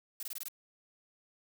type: noise bursts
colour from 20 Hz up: blue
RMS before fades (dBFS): -40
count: 6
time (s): 0.2-0.484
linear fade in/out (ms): 2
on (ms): 29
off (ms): 22
effects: none